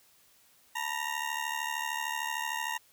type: ring-modulated tone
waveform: 20% pulse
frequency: 932.3 Hz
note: A#5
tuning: in tune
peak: -24 dBFS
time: 0.75-2.78 s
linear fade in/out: 10 ms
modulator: 36.6 Hz
effects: white hiss -63 dBFS RMS until 2.92 s